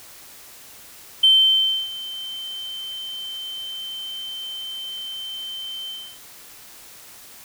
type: tone with ADSR envelope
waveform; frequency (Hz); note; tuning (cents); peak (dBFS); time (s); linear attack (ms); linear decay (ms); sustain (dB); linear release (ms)
sine; 3099; G7; -21; -9; 1.23-6.19; 8; 640; -20; 300
effects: tanh soft clip ceiling -5 dBFS + white hiss -44 dBFS RMS until 7.44 s